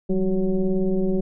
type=tone with frequency modulation; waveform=sine; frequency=192.2 Hz; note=G3; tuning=34 cents flat; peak=-18 dBFS; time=0.09-1.21 s; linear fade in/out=10 ms; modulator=183 Hz; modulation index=1.3; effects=none